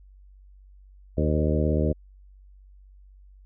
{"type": "harmonic tone with a mistuned harmonic", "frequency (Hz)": 76.6, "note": "D#2", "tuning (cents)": -27, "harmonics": [1, 2, 3, 4, 5, 6, 7, 8], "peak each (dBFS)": [-24, -27, -29, -30, -31, -32, -32, -33], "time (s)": [1.17, 1.93], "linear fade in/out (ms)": 10, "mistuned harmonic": 7, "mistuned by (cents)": -21, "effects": ["added 48 Hz sine -48 dBFS peak until 3.45 s"]}